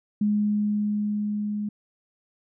sine tone with level ramp, 208.6 Hz, G#3, 8 cents sharp, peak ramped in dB -19 to -26 dBFS, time 0.21-1.69 s, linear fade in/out 5 ms, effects none

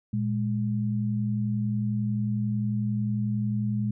sine tone pair together, 116.57 / 207.7 Hz, A#2 / G#3, 0 / 0 cents, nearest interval minor seventh, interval 1000 cents, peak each -27 dBFS, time 0.13-3.91 s, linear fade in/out 5 ms, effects none

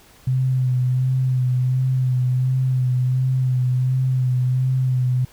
sine tone with vibrato, 128.1 Hz, C3, 36 cents flat, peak -16 dBFS, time 0.27-5.25 s, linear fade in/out 5 ms, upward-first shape sine, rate 1.4 Hz, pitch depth 28 cents each way, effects pink hiss -50 dBFS RMS until 5.32 s

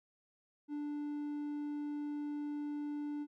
triangle tone, 293.7 Hz, D4, in tune, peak -35 dBFS, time 0.68-3.27 s, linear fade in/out 50 ms, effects none

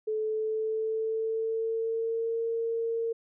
sine tone with pitch glide, 433.3 to 458 Hz, A4 to A#4, -27 to -31 cents, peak -27 dBFS, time 0.07-3.13 s, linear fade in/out 10 ms, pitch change +96 cents, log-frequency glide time 0.18-2.4 s, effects none

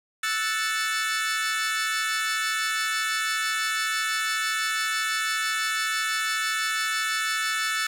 sawtooth chord, F# minor seventh, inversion third, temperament equal, 1318.5 / 1480 / 1760 / 2217 Hz, E6 / F#6 / A6 / C#7, 0 / 0 / 0 / 0 cents, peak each -26 / -29 / -24 / -29 dBFS, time 0.23-7.87 s, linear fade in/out 5 ms, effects low-pass 11000 Hz 12 dB/octave + 8-bit

